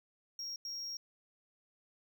triangle tone bursts at uneven times, 5588 Hz, F8, in tune, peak -38 dBFS, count 2, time 0.39-0.56 / 0.65-0.97 s, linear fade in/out 2 ms, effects none

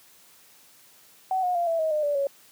sine tone with pitch steps, 754 / 722 / 691.4 / 662.1 / 634 / 607.2 / 581.4 / 556.8 Hz, F#5 / F#5 / F5 / E5 / D#5 / D#5 / D5 / C#5, +32 / -43 / -18 / +7 / +32 / -42 / -18 / +8 cents, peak -22 dBFS, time 1.31-2.27 s, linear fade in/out 2 ms, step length 120 ms, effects white hiss -55 dBFS RMS until 2.51 s + high-pass 100 Hz 12 dB/octave

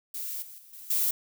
violet noise with level steps, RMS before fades -35 / -46 / -53 / -45 / -26 dBFS, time 0.14-1.11 s, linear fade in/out 5 ms, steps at 0.42 / 0.58 / 0.73 / 0.9 s, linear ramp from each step 5 ms, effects none

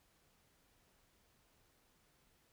silence, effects pink hiss -73 dBFS RMS until 2.52 s

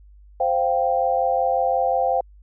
sine chord, C suspended fourth, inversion none, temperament equal, 523.3 / 698.5 / 784 Hz, C5 / F5 / G5, 0 / 0 / 0 cents, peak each -22 dBFS, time 0.4-2.21 s, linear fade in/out 5 ms, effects added 50 Hz sine -45 dBFS peak until 2.42 s

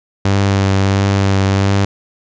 sawtooth tone with vibrato, 98 Hz, G2, in tune, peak -7 dBFS, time 0.25-1.85 s, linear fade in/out 5 ms, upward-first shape triangle, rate 1.5 Hz, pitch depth 22 cents each way, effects resampled to 16000 Hz

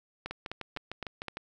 two click trains, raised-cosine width 0.3 ms, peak -20 / -21 dBFS, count 5 / 8, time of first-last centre 0.26-1.283 / 0.31-1.371 s, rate 3.91 / 6.6 Hz, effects none

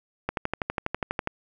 click train, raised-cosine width 0.5 ms, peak -11 dBFS, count 13, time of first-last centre 0.29-1.274 s, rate 12.2 Hz, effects none

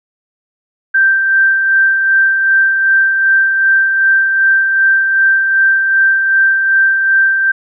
sine tone with tremolo, 1568 Hz, G6, in tune, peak -6 dBFS, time 0.94-7.52 s, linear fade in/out 10 ms, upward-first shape sine, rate 2.6 Hz, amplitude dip 40%, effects none

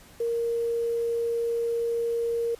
sine tone with quantisation, 466.2 Hz, A#4, in tune, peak -24 dBFS, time 0.2-2.55 s, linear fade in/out 5 ms, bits 8, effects pink hiss -52 dBFS RMS until 2.59 s + resampled to 32000 Hz

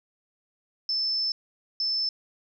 sine tone bursts at uneven times, 5274 Hz, E8, in tune, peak -24 dBFS, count 2, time 0.89-1.32 / 1.8-2.09 s, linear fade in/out 2 ms, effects 11-bit

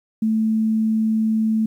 sine tone, 220 Hz, A3, in tune, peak -16 dBFS, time 0.22-1.66 s, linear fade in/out 5 ms, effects 9-bit

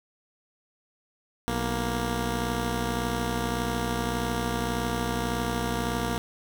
10% pulse tone pair together, 61.74 / 234.2 Hz, B1 / A#3, 0 / +8 cents, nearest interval octave + major seventh, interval 2308 cents, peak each -21 dBFS, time 1.48-6.18 s, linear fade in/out 0 ms, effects none

